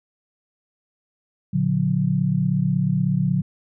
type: chord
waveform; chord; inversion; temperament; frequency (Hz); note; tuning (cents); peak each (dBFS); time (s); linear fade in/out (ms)
sine; Bb augmented; none; just; 116.54 / 145.68 / 182.1; Bb2 / D3 / F#3; 0 / -14 / -27; -26 / -21 / -21; 1.53-3.42; 10
effects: none